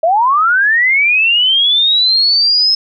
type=linear sweep; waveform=sine; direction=up; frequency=620 to 5200 Hz; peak=-8 dBFS; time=0.03-2.75 s; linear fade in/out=5 ms; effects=none